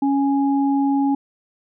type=tone pair together; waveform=sine; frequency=277.2 / 830.7 Hz; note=C#4 / G#5; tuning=0 / 0 cents; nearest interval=octave + perfect fifth; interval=1900 cents; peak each=-16 / -24 dBFS; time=0.02-1.15 s; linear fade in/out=5 ms; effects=none